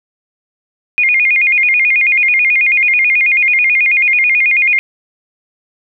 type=tone with vibrato; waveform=sine; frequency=2282 Hz; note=C#7; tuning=50 cents sharp; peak=-8 dBFS; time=0.98-4.79 s; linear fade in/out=0 ms; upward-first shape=square; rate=9.2 Hz; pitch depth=130 cents each way; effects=none